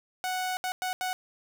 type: tone bursts at uneven times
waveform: sawtooth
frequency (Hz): 740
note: F#5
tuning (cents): 0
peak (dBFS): -25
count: 4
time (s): 0.24-0.57 / 0.64-0.72 / 0.82-0.93 / 1.01-1.13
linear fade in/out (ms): 0
effects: none